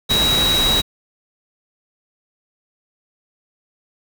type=tone in noise; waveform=sine; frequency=3847 Hz; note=B7; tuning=46 cents flat; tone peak=-15 dBFS; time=0.09-0.82 s; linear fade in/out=20 ms; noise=pink; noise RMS=-21 dBFS; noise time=0.09-0.82 s; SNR=+3 dB; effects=none